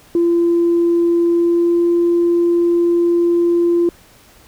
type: tone with pitch glide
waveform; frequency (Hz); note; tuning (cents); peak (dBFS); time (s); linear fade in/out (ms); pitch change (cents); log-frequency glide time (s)
sine; 341.6 to 344; F4 to F4; -38 to -26; -10; 0.15-3.89; 2; +12; 1.33-1.86
effects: tanh soft clip ceiling -7 dBFS + pink hiss -47 dBFS RMS until 4.47 s